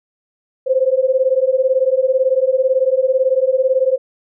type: beating tone pair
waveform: sine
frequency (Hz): 513 / 531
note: C5 / C5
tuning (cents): -34 / +25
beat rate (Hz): 18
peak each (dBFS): -15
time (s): 0.66-3.98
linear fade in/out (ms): 20
effects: none